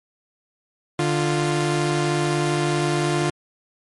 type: tone pair together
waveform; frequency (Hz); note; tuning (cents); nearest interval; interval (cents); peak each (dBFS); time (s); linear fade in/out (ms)
sawtooth; 148.27 / 349.2; D3 / F4; +17 / 0; octave + minor third; 1483; -18 / -18; 0.99-3.3; 2
effects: MP3 48 kbps

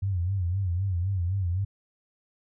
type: tone with vibrato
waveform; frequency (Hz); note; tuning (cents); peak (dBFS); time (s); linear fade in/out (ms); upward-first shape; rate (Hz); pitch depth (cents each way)
sine; 92.3; F#2; -4; -24; 0.02-1.65; 10; sine; 3.9; 130
effects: none

